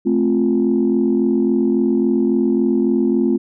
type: chord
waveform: sine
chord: F major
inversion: first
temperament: just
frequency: 218.3 / 261.9 / 349.2 Hz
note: A3 / C4 / F4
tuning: -13 / +2 / 0 cents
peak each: -17 dBFS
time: 0.05-3.38 s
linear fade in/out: 20 ms
effects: tanh soft clip ceiling -6 dBFS